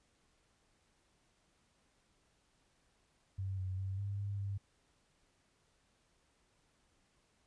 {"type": "tone with pitch steps", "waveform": "sine", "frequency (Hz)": [96.1, 93.5, 96, 99.9, 100.6, 99.2], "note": ["G2", "F#2", "G2", "G2", "G2", "G2"], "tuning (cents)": [-34, 19, -36, 33, 45, 21], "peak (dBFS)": -36, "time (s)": [3.38, 4.58], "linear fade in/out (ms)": 10, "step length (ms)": 200, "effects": ["pink hiss -74 dBFS RMS until 7.46 s", "resampled to 22050 Hz"]}